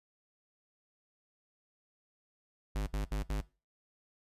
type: tone bursts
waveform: square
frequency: 51 Hz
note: G#1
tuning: 31 cents flat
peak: -32 dBFS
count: 4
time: 2.75-3.413 s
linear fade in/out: 10 ms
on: 120 ms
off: 61 ms
effects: noise-tail reverb RT60 0.3 s tail -20 dB re dry + resampled to 32000 Hz